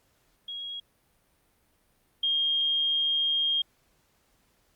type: tone pair in turn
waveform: sine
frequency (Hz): 3297 / 3227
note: G#7 / G7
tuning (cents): -13 / +50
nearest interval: unison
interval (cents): 37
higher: first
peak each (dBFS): -34 / -23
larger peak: second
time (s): 0.48-0.8 / 2.23-3.62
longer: second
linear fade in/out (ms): 5
effects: pink hiss -68 dBFS RMS until 4.75 s + Opus 48 kbps